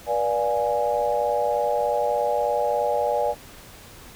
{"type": "chord", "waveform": "sine", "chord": "B diminished seventh", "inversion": "none", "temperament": "equal with one note detuned", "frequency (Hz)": [484, 587.3, 698.5, 830.6], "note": ["B4", "D5", "F5", "Ab5"], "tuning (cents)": [-35, 0, 0, 0], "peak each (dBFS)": [-26, -24, -29, -25], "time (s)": [0.06, 3.35], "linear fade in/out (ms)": 50, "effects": ["pink hiss -45 dBFS RMS until 4.15 s"]}